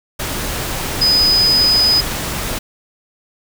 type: tone in noise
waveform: sine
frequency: 5000 Hz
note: D#8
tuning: 8 cents sharp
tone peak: -10 dBFS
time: 1.01-2.01 s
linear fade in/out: 10 ms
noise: pink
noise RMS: -22 dBFS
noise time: 0.19-2.59 s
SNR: +9 dB
effects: none